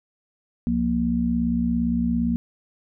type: tone cluster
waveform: sine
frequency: 67.2 / 177.5 / 235 Hz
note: C2 / F3 / A#3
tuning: +47 / +28 / +14 cents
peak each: -29 / -26 / -21 dBFS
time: 0.67-2.36 s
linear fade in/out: 0 ms
effects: none